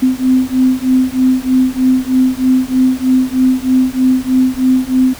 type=beating tone pair; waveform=sine; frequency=256.1 / 259.3 Hz; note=C4 / C4; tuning=-37 / -15 cents; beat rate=3.2 Hz; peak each=-12 dBFS; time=0.02-5.14 s; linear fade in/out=10 ms; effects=pink hiss -32 dBFS RMS until 5.19 s